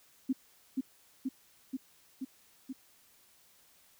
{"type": "tone with echo", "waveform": "sine", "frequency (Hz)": 262.6, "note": "C4", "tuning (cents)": 6, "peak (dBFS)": -26, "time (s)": [0.29, 0.33], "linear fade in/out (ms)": 10, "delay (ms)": 480, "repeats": 5, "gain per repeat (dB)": -2, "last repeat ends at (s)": 2.73, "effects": ["white hiss -64 dBFS RMS until 3.99 s"]}